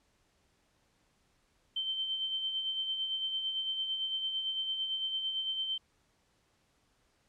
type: tone with tremolo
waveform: sine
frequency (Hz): 3106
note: G7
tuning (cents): -17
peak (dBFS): -30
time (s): 1.76-5.78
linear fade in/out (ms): 5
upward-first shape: sine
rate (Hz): 8.9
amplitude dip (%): 45
effects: pink hiss -72 dBFS RMS until 7.28 s + low-pass 9000 Hz 12 dB/octave